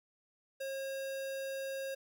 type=tone; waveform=square; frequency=540 Hz; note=C#5; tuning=45 cents flat; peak=-38 dBFS; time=0.6-1.95 s; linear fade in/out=10 ms; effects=none